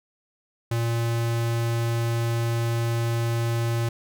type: tone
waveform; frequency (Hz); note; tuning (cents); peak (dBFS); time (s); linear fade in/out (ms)
square; 116.4; A#2; -2; -23; 0.71-3.89; 5
effects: none